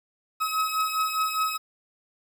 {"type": "beating tone pair", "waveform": "40% pulse", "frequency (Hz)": [1277, 1281.9], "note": ["D#6", "E6"], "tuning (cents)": [45, -49], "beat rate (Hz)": 4.9, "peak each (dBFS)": [-25, -28], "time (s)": [0.4, 1.58], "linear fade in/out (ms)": 20, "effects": ["9-bit"]}